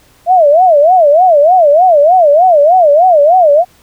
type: tone with vibrato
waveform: sine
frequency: 654 Hz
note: E5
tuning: 14 cents flat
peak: -3 dBFS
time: 0.26-3.65 s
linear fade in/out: 50 ms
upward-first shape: sine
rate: 3.3 Hz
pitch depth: 240 cents each way
effects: pink hiss -47 dBFS RMS until 3.82 s